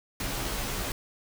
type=noise with comb filter; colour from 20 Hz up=pink; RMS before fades=-32 dBFS; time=0.2-0.92 s; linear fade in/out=2 ms; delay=13 ms; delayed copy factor=-0.8; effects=none